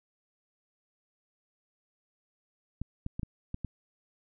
clicks, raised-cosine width 5 ms, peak -22 dBFS, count 6, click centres 2.816 / 3.064 / 3.195 / 3.232 / 3.544 / 3.647 s, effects none

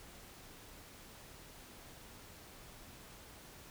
silence, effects pink hiss -55 dBFS RMS until 3.7 s

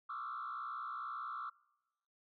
sine tone with frequency modulation, 1244.5 Hz, D#6, in tune, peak -39 dBFS, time 0.09-1.5 s, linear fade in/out 10 ms, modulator 62.2 Hz, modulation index 2.2, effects noise-tail reverb RT60 1.0 s tail -25 dB re dry + tanh soft clip ceiling -36 dBFS

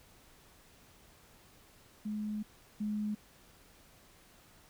sine tone pair in turn, 211.6 / 210.6 Hz, G#3 / G#3, +33 / +24 cents, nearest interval unison, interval 9 cents, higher first, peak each -34 / -32 dBFS, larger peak second, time 2.05-2.43 / 2.8-3.15 s, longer first, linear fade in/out 10 ms, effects pink hiss -61 dBFS RMS until 4.69 s

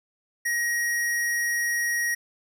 square tone, 1890 Hz, A#6, 23 cents sharp, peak -24 dBFS, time 0.45-2.15 s, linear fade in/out 10 ms, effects none

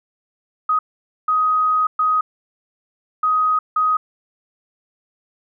sine tone bursts at uneven times, 1255 Hz, D#6, 15 cents sharp, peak -14 dBFS, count 5, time 0.69-0.79 / 1.28-1.87 / 1.99-2.21 / 3.23-3.59 / 3.76-3.97 s, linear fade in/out 5 ms, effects none

